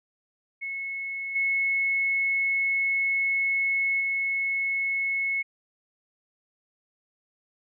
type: tone with level steps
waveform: sine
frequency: 2190 Hz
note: C#7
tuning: 22 cents flat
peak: -30 / -22 / -24 dBFS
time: 0.61-5.43 s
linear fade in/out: 20 ms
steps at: 1.35 / 4 s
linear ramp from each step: 10 ms
effects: none